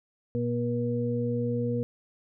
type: harmonic tone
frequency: 120 Hz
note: B2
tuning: 49 cents flat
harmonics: 1 / 2 / 4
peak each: -30 / -30 / -30 dBFS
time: 0.35-1.83 s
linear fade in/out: 0 ms
effects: none